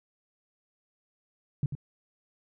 sine tone with echo, 140.9 Hz, C#3, 29 cents sharp, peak -23 dBFS, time 1.63-1.66 s, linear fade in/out 2 ms, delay 92 ms, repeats 1, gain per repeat -8 dB, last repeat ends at 1.752 s, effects none

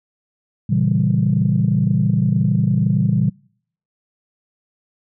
sine chord, A# diminished seventh, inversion none, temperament equal, 116.54 / 138.59 / 164.81 / 196 Hz, A#2 / C#3 / E3 / G3, 0 / 0 / 0 / 0 cents, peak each -19 dBFS, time 0.69-3.3 s, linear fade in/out 10 ms, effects noise-tail reverb RT60 0.6 s tail -26 dB re dry + tanh soft clip ceiling -5 dBFS

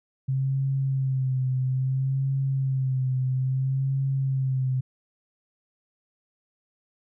sine tone with vibrato, 132.4 Hz, C3, 21 cents sharp, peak -22 dBFS, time 0.28-4.81 s, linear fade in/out 10 ms, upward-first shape sine, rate 0.6 Hz, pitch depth 42 cents each way, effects none

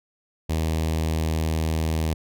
sawtooth tone with notch filter, 79.7 Hz, D#2, 42 cents sharp, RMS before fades -24 dBFS, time 0.49-2.14 s, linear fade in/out 10 ms, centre 1400 Hz, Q 1.5, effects none

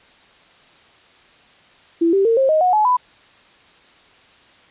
sine tone with pitch steps, 334.5 / 391 / 456.9 / 534.1 / 624.2 / 729.5 / 852.7 / 996.6 Hz, E4 / G4 / A#4 / C5 / D#5 / F#5 / G#5 / B5, +25 / -4 / -35 / +36 / +5 / -25 / +45 / +15 cents, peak -12 dBFS, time 2.01-2.97 s, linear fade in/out 10 ms, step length 120 ms, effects white hiss -50 dBFS RMS until 4.7 s + resampled to 8000 Hz

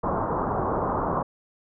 white low-pass noise, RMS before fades -26 dBFS, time 0.03-1.23 s, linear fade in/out 10 ms, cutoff 1200 Hz, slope 48 dB/octave, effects none

